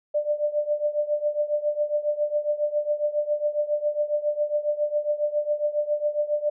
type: tone with tremolo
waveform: sine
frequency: 594 Hz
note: D5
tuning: 20 cents sharp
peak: -18 dBFS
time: 0.14-6.5 s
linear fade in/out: 10 ms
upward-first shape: triangle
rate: 7.3 Hz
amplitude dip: 90%
effects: none